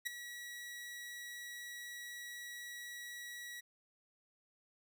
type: tone with ADSR envelope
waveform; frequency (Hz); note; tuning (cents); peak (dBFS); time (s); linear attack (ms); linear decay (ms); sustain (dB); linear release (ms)
sawtooth; 1928; B6; -42; -30; 0.05-3.61; 19; 9; -12; 15
effects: none